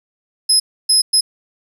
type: tone bursts at uneven times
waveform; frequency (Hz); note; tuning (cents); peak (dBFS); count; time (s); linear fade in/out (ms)
30% pulse; 5100; D#8; +42; -6; 3; 0.49-0.6 / 0.89-1.02 / 1.13-1.21; 10
effects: none